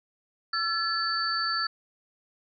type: tone cluster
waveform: sine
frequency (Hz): 1343 / 1716 / 4530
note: E6 / A6 / C#8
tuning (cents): +32 / -44 / +37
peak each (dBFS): -29 / -32 / -29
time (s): 0.53-1.67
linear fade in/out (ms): 5
effects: none